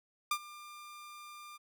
sawtooth tone with ADSR envelope, 1196 Hz, D6, 31 cents sharp, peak -24 dBFS, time 0.31-1.58 s, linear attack 4 ms, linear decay 65 ms, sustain -20 dB, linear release 22 ms, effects none

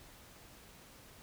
silence, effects pink hiss -57 dBFS RMS until 1.22 s

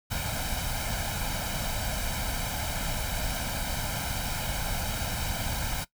pink noise with comb filter, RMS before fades -31 dBFS, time 0.1-5.85 s, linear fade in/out 20 ms, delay 1.3 ms, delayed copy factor +0.75, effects noise-tail reverb RT60 0.1 s tail -18 dB re dry

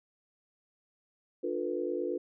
sine chord, B half-diminished seventh, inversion first, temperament just, 296.3 / 355.6 / 444.5 / 493.9 Hz, D4 / F4 / A4 / B4, +15 / +31 / +18 / 0 cents, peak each -38 / -34 / -37 / -36 dBFS, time 1.43-2.18 s, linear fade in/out 10 ms, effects none

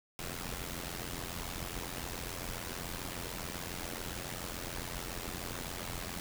pink noise with amplitude modulation, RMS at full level -37 dBFS, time 0.19-6.2 s, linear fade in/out 0 ms, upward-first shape sine, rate 87.1 Hz, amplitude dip 80%, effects none

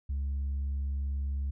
sine tone, 69.3 Hz, C#2, in tune, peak -27 dBFS, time 0.09-1.51 s, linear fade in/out 10 ms, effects tanh soft clip ceiling -28 dBFS

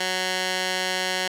15% pulse tone with band-pass filter, 185 Hz, F#3, in tune, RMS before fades -26 dBFS, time 0-1.28 s, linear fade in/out 5 ms, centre 3400 Hz, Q 0.72, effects none

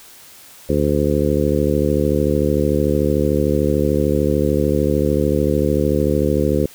harmonic tone, 73.42 Hz, D2, in tune, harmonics 1 / 2 / 3 / 4 / 5 / 6 / 7, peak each -22 / -22 / -22 / -22 / -22 / -22 / -22 dBFS, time 0.69-6.66 s, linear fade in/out 5 ms, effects white hiss -43 dBFS RMS until 6.74 s

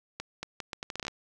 accelerating click train, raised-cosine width 0.2 ms, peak -18 dBFS, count 12, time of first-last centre 0.2-1.081 s, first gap 230 ms, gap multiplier 0.75, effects none

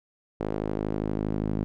sawtooth tone with band-pass filter sweep, 52.5 Hz, G#1, 19 cents sharp, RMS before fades -29 dBFS, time 0.4-1.64 s, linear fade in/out 0 ms, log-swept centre 430 to 230 Hz, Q 1.2, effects none

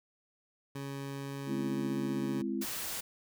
20% pulse tone, 138.59 Hz, C#3, in tune, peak -33 dBFS, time 0.75-2.42 s, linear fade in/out 5 ms
sine chord, Ab augmented, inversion none, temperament equal with one note detuned, 207.7 / 261.6 / 336 Hz, Ab3 / C4 / E4, 0 / 0 / +33 cents, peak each -36 dBFS, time 1.46-2.66 s, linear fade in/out 50 ms
white noise, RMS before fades -38 dBFS, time 2.61-3.01 s, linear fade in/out 10 ms
effects none

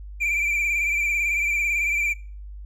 triangle tone with vibrato, 2349 Hz, D7, in tune, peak -19 dBFS, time 0.2-2.14 s, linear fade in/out 20 ms, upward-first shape sine, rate 18 Hz, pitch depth 49 cents each way, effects noise-tail reverb RT60 0.4 s tail -21 dB re dry + added 50 Hz sine -35 dBFS peak until 2.65 s

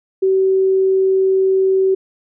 sine tone, 381.6 Hz, G4, 47 cents flat, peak -11 dBFS, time 0.22-1.95 s, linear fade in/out 10 ms, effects none

